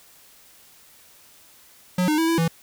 square tone with pitch steps, 181.3 / 305.3 / 326.3 / 331.6 / 165.3 Hz, F#3 / D#4 / E4 / E4 / E3, -35 / -33 / -18 / +10 / +5 cents, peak -19 dBFS, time 1.98-2.48 s, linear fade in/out 5 ms, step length 100 ms, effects white hiss -52 dBFS RMS until 2.62 s

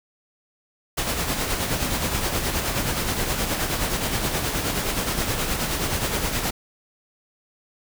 pink noise with tremolo, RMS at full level -23 dBFS, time 0.97-6.51 s, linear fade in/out 10 ms, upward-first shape sine, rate 9.5 Hz, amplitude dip 45%, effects none

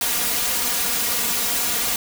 white noise with comb filter, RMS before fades -22 dBFS, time 0.01-1.96 s, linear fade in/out 2 ms, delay 4.2 ms, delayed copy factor +1, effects none

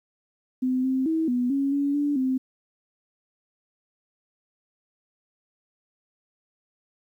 sine tone with pitch steps, 256.1 / 262 / 321.6 / 246.5 / 276.2 / 282.7 / 289.7 / 260.3 Hz, C4 / C4 / E4 / B3 / C#4 / C#4 / D4 / C4, -37 / +2 / -43 / -3 / -6 / +34 / -24 / -9 cents, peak -21 dBFS, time 0.62-2.38 s, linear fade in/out 10 ms, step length 220 ms, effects 10-bit

